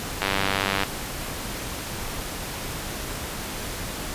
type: click train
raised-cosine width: 0.3 ms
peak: -6 dBFS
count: 61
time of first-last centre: 0.22-0.834 s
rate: 97.7 Hz
effects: pink hiss -32 dBFS RMS until 4.14 s + resampled to 32000 Hz